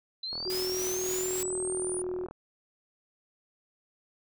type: linear sweep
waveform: sine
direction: up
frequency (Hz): 4000 to 9640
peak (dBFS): -33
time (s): 0.23-2.02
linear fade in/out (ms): 5
type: click train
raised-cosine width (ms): 1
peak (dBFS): -29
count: 82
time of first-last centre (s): 0.33-2.31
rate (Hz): 40.9
type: tone with pitch glide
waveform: sine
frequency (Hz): 370 to 363.9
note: F#4 to F#4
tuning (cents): 0 to -29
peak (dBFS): -31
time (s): 0.45-2.27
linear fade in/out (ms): 20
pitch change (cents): -29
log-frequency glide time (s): 1.67-1.97
type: noise with tremolo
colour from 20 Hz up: white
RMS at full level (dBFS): -37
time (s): 0.5-1.43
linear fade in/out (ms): 0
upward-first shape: sine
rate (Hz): 3.5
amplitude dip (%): 35
effects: none